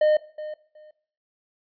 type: tone with echo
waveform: triangle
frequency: 611 Hz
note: D#5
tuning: 32 cents flat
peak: -14 dBFS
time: 0.01-0.17 s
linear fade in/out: 5 ms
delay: 370 ms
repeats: 2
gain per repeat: -15 dB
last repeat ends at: 0.91 s
effects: noise-tail reverb RT60 0.5 s tail -17 dB re dry + resampled to 11025 Hz